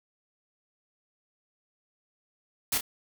white noise with echo, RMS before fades -27 dBFS, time 2.72-2.78 s, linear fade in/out 5 ms, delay 30 ms, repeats 1, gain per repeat -7 dB, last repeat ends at 2.81 s, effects none

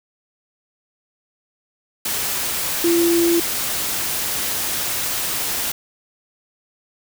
sine tone in noise, 340 Hz, F4, 46 cents flat, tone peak -14 dBFS, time 2.84-3.4 s, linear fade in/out 5 ms, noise white, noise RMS -23 dBFS, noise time 2.05-5.72 s, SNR +6 dB, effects none

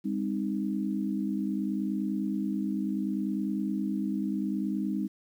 sine chord, C minor, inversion second, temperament equal with one note detuned, 200.9 / 261.6 / 311.1 Hz, G3 / C4 / Eb4, +43 / 0 / 0 cents, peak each -30 / -34 / -33 dBFS, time 0.04-5.08 s, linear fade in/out 20 ms, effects 10-bit

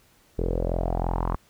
sawtooth tone with low-pass filter sweep, 43 Hz, F1, 26 cents flat, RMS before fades -26 dBFS, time 0.38-1.36 s, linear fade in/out 10 ms, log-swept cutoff 430 to 1100 Hz, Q 4.7, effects pink hiss -60 dBFS RMS until 1.49 s

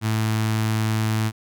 sawtooth tone with notch filter, 109.7 Hz, A2, 5 cents flat, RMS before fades -22 dBFS, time 0.01-1.32 s, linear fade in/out 50 ms, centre 510 Hz, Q 1.2, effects none

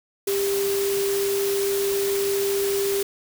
sine tone in noise, 396.9 Hz, G4, 22 cents sharp, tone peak -21 dBFS, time 0.27-3.03 s, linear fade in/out 5 ms, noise white, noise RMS -30 dBFS, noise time 0.27-3.03 s, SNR +6 dB, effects none

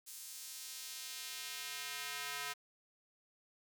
square tone with high-pass filter sweep, 142.7 Hz, D3, 49 cents flat, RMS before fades -45 dBFS, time 0.06-2.54 s, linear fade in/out 20 ms, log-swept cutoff 7700 to 1400 Hz, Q 0.81, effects none

